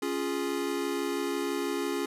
square chord, Db major, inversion none, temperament equal, 277.2 / 349.2 / 415.3 Hz, Db4 / F4 / Ab4, 0 / 0 / 0 cents, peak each -34 dBFS, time 0.02-2.06 s, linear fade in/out 5 ms, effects resampled to 32000 Hz + 10-bit

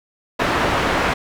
white low-pass noise, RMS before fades -19 dBFS, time 0.39-1.14 s, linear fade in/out 10 ms, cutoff 1500 Hz, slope 12 dB/octave, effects none

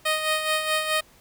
10% pulse tone with tremolo, 622 Hz, D#5, 1 cent flat, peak -12 dBFS, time 0.05-1.01 s, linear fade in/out 10 ms, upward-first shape sine, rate 4.7 Hz, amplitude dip 55%, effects pink hiss -55 dBFS RMS until 1.2 s

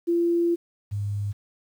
sine tone pair in turn, 341.7 / 101.94 Hz, F4 / G#2, -38 / -32 cents, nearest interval octave + major sixth, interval 2094 cents, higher first, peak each -19 / -25 dBFS, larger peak first, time 0.07-0.56 / 0.91-1.33 s, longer first, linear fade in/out 20 ms, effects 9-bit

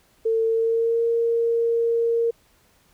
sine tone with pitch glide, 449.6 to 463.6 Hz, A4 to A#4, +37 to -10 cents, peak -18 dBFS, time 0.25-2.31 s, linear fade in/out 10 ms, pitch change +53 cents, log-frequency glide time 0.44-1.04 s, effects pink hiss -60 dBFS RMS until 2.93 s

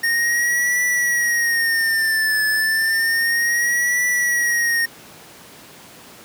square tone with vibrato, 1844 Hz, A#6, 19 cents flat, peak -17 dBFS, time 0.03-4.86 s, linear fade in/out 10 ms, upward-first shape triangle, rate 0.31 Hz, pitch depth 110 cents each way, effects pink hiss -42 dBFS RMS until 6.24 s + high-pass 150 Hz 12 dB/octave

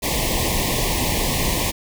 pink band-stop noise, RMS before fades -21 dBFS, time 0.02-1.72 s, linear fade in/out 20 ms, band 1100 to 1800 Hz, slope 96 dB/octave, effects none

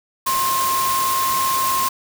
sine tone in noise, 1061 Hz, C6, 24 cents sharp, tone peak -18 dBFS, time 0.26-1.89 s, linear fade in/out 10 ms, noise white, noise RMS -24 dBFS, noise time 0.26-1.89 s, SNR +3 dB, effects none

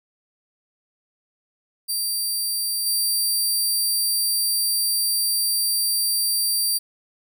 15% pulse tone with level steps, 4700 Hz, D8, 1 cent sharp, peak -16 / -13 dBFS, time 1.88-6.79 s, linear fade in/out 20 ms, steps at 2.86 s, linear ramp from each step 5 ms, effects none

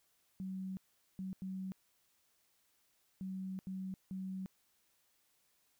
sine tone bursts at uneven times, 189 Hz, F#3, 37 cents sharp, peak -39 dBFS, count 6, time 0.4-0.77 / 1.19-1.33 / 1.42-1.72 / 3.21-3.59 / 3.67-3.94 / 4.11-4.46 s, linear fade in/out 0 ms, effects white hiss -75 dBFS RMS until 5.79 s

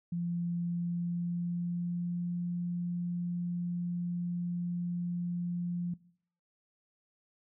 sine tone with pitch glide, 172.5 to 174.81 Hz, F3 to F3, -21 to +2 cents, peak -31 dBFS, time 0.12-5.94 s, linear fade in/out 5 ms, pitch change +23 cents, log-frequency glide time 0.54-2.37 s, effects noise-tail reverb RT60 0.6 s tail -21 dB re dry

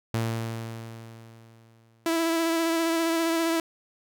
sawtooth tone with exponential decay, 114 Hz, A#2, 38 cents flat, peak -20 dBFS, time 0.14-2.21 s, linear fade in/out 0 ms, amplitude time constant 450 ms
sawtooth tone with vibrato, 330 Hz, E4, 2 cents sharp, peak -19 dBFS, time 2.06-3.6 s, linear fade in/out 2 ms, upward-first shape sine, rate 15 Hz, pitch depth 22 cents each way
effects none

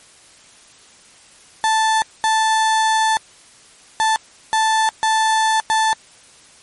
35% pulse tone bursts at uneven times, 880 Hz, A5, in tune, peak -12 dBFS, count 6, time 1.64-2.02 / 2.24-3.17 / 4-4.16 / 4.53-4.89 / 5.03-5.6 / 5.7-5.93 s, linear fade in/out 0 ms, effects white hiss -47 dBFS RMS until 6.62 s + MP3 48 kbps

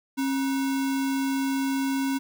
sine tone with sample-and-hold, 270 Hz, C#4, 45 cents flat, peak -23 dBFS, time 0.17-2.19 s, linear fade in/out 20 ms, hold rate 1225 Hz, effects none

